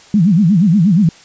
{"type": "tone with vibrato", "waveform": "sine", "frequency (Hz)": 185, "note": "F#3", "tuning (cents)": 0, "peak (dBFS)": -7, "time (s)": [0.14, 1.09], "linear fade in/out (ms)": 2, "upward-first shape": "sine", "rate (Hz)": 8.4, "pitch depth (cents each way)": 270, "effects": ["white hiss -42 dBFS RMS until 1.24 s", "resampled to 16000 Hz"]}